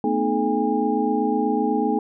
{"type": "tone cluster", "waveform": "sine", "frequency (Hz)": [223.1, 251.1, 307.9, 428.2, 810], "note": ["A3", "B3", "D#4", "A4", "G#5"], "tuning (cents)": [24, 29, -18, -47, -43], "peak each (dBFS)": -25, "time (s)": [0.04, 1.99], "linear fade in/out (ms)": 2, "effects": []}